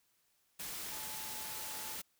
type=tone in noise; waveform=sine; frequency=866 Hz; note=A5; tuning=28 cents flat; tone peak=-52 dBFS; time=0.91-1.96 s; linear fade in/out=10 ms; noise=white; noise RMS=-43 dBFS; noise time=0.59-2.02 s; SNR=-12 dB; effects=white hiss -75 dBFS RMS until 2.19 s